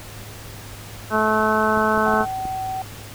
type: harmonic tone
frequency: 216.7 Hz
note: A3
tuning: 26 cents flat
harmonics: 1 / 2 / 3 / 4 / 5 / 6 / 7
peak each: -24 / -24 / -24 / -24 / -24 / -24 / -24 dBFS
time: 1.1-2.26 s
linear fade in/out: 50 ms
type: clicks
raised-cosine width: 3 ms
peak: -19 dBFS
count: 6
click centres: 1.775 / 1.977 / 2.083 / 2.139 / 2.208 / 2.454 s
type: tone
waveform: sine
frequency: 759 Hz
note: F#5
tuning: 44 cents sharp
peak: -24 dBFS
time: 2.06-2.82 s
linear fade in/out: 2 ms
effects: added 105 Hz sine -39 dBFS peak until 3.14 s + pink hiss -39 dBFS RMS until 3.14 s